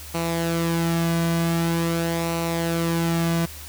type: tone with flanger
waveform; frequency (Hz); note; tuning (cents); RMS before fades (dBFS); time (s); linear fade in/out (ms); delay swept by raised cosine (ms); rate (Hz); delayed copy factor
sawtooth; 167.2; E3; +25; -23; 0.14-3.46; 10; 0.59 to 2.29; 0.45; -0.5
effects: added 75 Hz sine -40 dBFS peak until 3.68 s + white hiss -40 dBFS RMS until 3.68 s